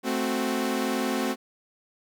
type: chord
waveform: sawtooth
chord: F# diminished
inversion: first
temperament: equal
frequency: 220 / 261.6 / 370 Hz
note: A3 / C4 / F#4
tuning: 0 / 0 / 0 cents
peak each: -26 / -24 / -27 dBFS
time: 0.03-1.36 s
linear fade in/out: 50 ms
effects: none